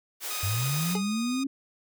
white high-pass noise, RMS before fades -34 dBFS, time 0.2-0.97 s, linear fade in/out 50 ms, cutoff 340 Hz, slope 48 dB/octave
10% pulse tone with pitch glide, 1247 to 1237 Hz, D#6 to D#6, +3 to -10 cents, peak -26 dBFS, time 0.3-1.44 s, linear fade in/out 10 ms, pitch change -13 cents, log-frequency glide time 0.53-1.24 s
sine linear sweep, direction up, 91.2 to 277.2 Hz, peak -26 dBFS, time 0.43-1.47 s, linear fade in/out 5 ms
25% pulse tone with exponential decay, 419.4 Hz, G#4, 17 cents sharp, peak -23 dBFS, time 0.95-1.05 s, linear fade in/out 2 ms, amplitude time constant 21 ms
effects none

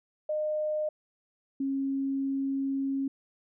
sine tone pair in turn, 611 / 272.2 Hz, D#5 / C#4, -32 / -31 cents, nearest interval octave + major second, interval 1399 cents, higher first, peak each -27 dBFS, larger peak neither, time 0.29-0.89 / 1.6-3.08 s, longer second, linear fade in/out 5 ms, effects none

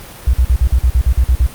sine tone bursts, 61.74 Hz, B1, in tune, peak -7 dBFS, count 11, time 0.27-1.466 s, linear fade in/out 5 ms, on 66 ms, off 47 ms, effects pink hiss -34 dBFS RMS until 1.54 s + Opus 32 kbps

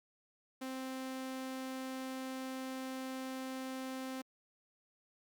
sawtooth tone, 261.6 Hz, C4, in tune, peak -36 dBFS, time 0.61-4.22 s, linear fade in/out 10 ms, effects Opus 48 kbps

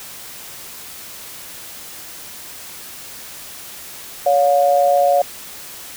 sine tone pair together, 564 / 710.6 Hz, C#5 / F5, +30 / +30 cents, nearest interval major third, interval 400 cents, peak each -14 dBFS, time 4.26-5.22 s, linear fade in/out 5 ms, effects white hiss -35 dBFS RMS until 5.96 s

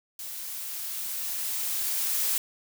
blue noise with level ramp, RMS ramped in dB -38 to -26 dBFS, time 0.19-2.38 s, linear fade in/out 2 ms, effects none

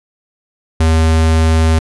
square tone, 80.4 Hz, E2, 43 cents flat, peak -9 dBFS, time 0.8-1.79 s, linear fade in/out 5 ms, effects resampled to 24000 Hz

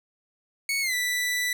sawtooth tone with pitch glide, 2217 to 1975.1 Hz, C#7 to B6, 0 to 0 cents, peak -21 dBFS, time 0.69-1.53 s, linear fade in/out 2 ms, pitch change -200 cents, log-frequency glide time 0.81-0.94 s, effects none

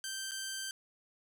10% pulse tone with dropouts, 1562 Hz, G6, 7 cents flat, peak -29 dBFS, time 0.04-0.71 s, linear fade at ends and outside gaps 1 ms, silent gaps 0.311-0.317 s, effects none

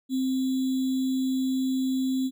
sine tone with sample-and-hold, 261.6 Hz, C4, in tune, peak -23 dBFS, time 0.09-2.31 s, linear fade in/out 50 ms, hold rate 3675 Hz, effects none

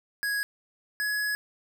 square tone pair in turn, 1661.2 / 1684.4 Hz, G#6 / G#6, 0 / +24 cents, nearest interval unison, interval 24 cents, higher second, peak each -27 dBFS, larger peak neither, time 0.23-0.43 / 1-1.35 s, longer second, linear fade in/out 0 ms, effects none

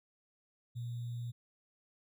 sine tone with sample-and-hold, 119.2 Hz, A#2, 39 cents sharp, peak -37 dBFS, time 0.75-1.32 s, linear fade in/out 20 ms, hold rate 3675 Hz, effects none

